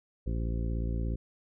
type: harmonic tone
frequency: 57 Hz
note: A#1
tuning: 38 cents flat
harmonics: 1 / 2 / 3 / 4 / 5 / 6 / 7 / 9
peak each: -30 / -36 / -40 / -42 / -44 / -46 / -47 / -49 dBFS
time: 0.26-1.16 s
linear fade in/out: 10 ms
effects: none